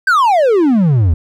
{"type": "exponential sweep", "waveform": "triangle", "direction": "down", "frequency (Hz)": [1600, 75.5], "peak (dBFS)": -6, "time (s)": [0.07, 1.14], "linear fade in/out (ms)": 5, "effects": []}